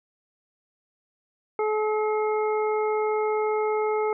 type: harmonic tone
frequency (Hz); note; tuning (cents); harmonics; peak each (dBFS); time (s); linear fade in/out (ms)
428.7; A4; -45; 1 / 2 / 3 / 5; -23 / -29 / -33 / -37; 1.59-4.13; 2
effects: none